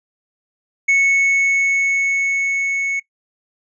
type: tone with level ramp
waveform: triangle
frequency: 2207 Hz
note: C#7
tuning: 8 cents flat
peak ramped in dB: -9 to -16 dBFS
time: 0.88-3 s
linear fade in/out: 10 ms
effects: noise-tail reverb RT60 0.1 s tail -20 dB re dry + resampled to 22050 Hz